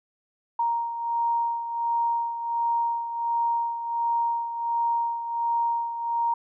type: beating tone pair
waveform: sine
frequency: 934 / 935.4 Hz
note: A#5 / A#5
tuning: +3 / +6 cents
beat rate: 1.4 Hz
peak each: -24 / -31 dBFS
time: 0.59-6.34 s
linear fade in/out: 5 ms
effects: none